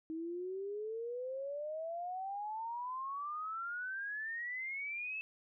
sine exponential sweep, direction up, 316 to 2637 Hz, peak -38 dBFS, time 0.1-5.21 s, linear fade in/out 0 ms, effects none

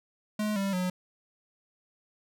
square tone with pitch steps, 211.8 / 196.48 / 182.26 Hz, G#3 / G3 / F#3, +34 / +4 / -26 cents, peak -28 dBFS, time 0.39-0.9 s, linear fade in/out 5 ms, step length 170 ms, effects none

